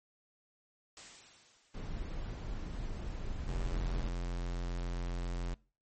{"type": "noise with exponential decay", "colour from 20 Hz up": "white", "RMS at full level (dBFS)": -48, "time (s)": [0.97, 2.4], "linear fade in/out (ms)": 1, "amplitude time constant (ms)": 310}
{"type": "noise", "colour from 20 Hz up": "brown", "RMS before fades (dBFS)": -39, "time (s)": [1.74, 4.09], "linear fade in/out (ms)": 5}
{"type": "tone", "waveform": "square", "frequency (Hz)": 43.65, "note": "F1", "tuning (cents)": 0, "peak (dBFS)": -35, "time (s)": [3.48, 5.54], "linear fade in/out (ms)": 0}
{"effects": ["noise-tail reverb RT60 0.4 s tail -24 dB re dry", "MP3 32 kbps"]}